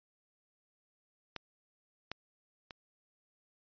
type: clicks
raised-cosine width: 0.2 ms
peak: -21 / -20 / -27 dBFS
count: 3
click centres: 1.363 / 2.116 / 2.708 s
effects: resampled to 11025 Hz